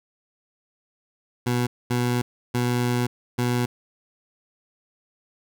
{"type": "tone bursts at uneven times", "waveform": "20% pulse", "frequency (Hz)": 122.3, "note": "B2", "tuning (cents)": -16, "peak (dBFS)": -16, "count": 4, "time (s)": [[1.46, 1.67], [1.9, 2.22], [2.54, 3.07], [3.38, 3.66]], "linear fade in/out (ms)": 10, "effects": []}